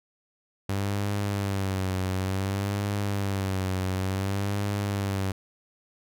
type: tone with vibrato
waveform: sawtooth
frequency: 97.5 Hz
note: G2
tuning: 9 cents flat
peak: -22 dBFS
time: 0.69-5.32 s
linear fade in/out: 5 ms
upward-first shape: sine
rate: 0.56 Hz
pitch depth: 72 cents each way
effects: none